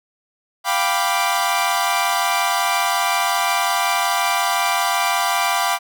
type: chord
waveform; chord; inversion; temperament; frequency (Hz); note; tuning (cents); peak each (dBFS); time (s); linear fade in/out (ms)
sawtooth; G dominant seventh; third; equal; 698.5 / 784 / 987.8 / 1174.7; F5 / G5 / B5 / D6; 0 / 0 / 0 / 0; -19; 0.64-5.79; 50
effects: none